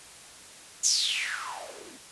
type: noise with band-pass filter sweep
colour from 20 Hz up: blue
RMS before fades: -30 dBFS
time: 0.83-1.98 s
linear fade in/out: 20 ms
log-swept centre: 6900 to 240 Hz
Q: 6.9
effects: white hiss -48 dBFS RMS until 2.11 s + resampled to 24000 Hz